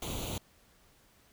pink noise with comb filter, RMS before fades -37 dBFS, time 0.02-0.38 s, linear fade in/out 2 ms, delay 0.29 ms, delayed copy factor +0.75, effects pink hiss -64 dBFS RMS until 1.32 s

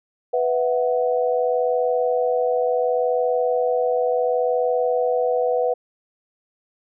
sine chord, B suspended fourth, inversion none, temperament equal, 493.9 / 659.3 / 740 Hz, B4 / E5 / F#5, 0 / 0 / 0 cents, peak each -19 / -25 / -25 dBFS, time 0.33-5.74 s, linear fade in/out 10 ms, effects none

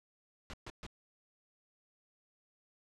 pink noise bursts, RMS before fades -45 dBFS, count 3, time 0.5-0.865 s, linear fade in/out 0 ms, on 35 ms, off 130 ms, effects low-pass 5000 Hz 12 dB/octave

